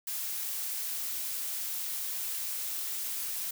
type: noise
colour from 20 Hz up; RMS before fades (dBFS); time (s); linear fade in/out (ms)
blue; -35; 0.07-3.51; 5
effects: none